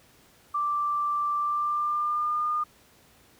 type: tone with pitch glide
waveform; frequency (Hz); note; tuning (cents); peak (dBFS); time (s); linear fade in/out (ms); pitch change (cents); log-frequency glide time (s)
sine; 1174.7 to 1215.4; D6 to D#6; 0 to -41; -24; 0.54-2.64; 10; +59; 1.37-2.49
effects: pink hiss -58 dBFS RMS until 3.39 s + high-pass 60 Hz 12 dB/octave